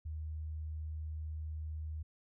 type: tone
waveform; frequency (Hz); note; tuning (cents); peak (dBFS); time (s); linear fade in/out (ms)
sine; 77.78; D#2; 0; -38; 0.05-2.03; 10
effects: none